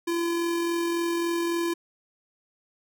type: tone with amplitude modulation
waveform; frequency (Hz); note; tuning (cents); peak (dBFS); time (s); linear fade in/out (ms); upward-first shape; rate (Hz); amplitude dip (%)
square; 339.8; F4; -47; -24; 0.07-1.74; 10; sine; 43.6; 25
effects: none